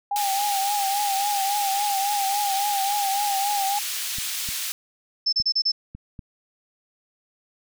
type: tone with vibrato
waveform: sine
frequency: 802 Hz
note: G5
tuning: 39 cents sharp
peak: -22 dBFS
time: 0.11-3.79 s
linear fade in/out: 5 ms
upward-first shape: triangle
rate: 3.6 Hz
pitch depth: 69 cents each way
type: high-pass noise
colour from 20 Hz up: pink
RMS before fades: -29 dBFS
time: 0.16-4.72 s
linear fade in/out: 0 ms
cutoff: 3000 Hz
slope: 12 dB/octave
type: clicks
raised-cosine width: 5 ms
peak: -25 dBFS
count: 5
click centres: 4.185 / 4.489 / 5.401 / 5.95 / 6.192 s
type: tone bursts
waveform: sine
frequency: 5274 Hz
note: E8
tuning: in tune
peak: -18 dBFS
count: 5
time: 5.26-5.719 s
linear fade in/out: 10 ms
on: 67 ms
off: 31 ms
effects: none